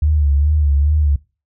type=tone with vibrato; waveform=sine; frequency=73.4 Hz; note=D2; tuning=in tune; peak=-11 dBFS; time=0.02-1.16 s; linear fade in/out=5 ms; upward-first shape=sine; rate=2.4 Hz; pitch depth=74 cents each way; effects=noise-tail reverb RT60 0.3 s tail -21 dB re dry